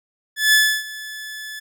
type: tone with ADSR envelope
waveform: sawtooth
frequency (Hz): 1728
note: A6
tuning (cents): -32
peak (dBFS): -7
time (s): 0.36-1.6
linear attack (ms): 170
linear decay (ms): 300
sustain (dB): -20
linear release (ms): 14
effects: none